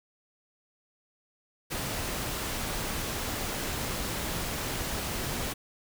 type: noise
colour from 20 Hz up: pink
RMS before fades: -33 dBFS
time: 1.7-5.54 s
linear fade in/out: 20 ms
effects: none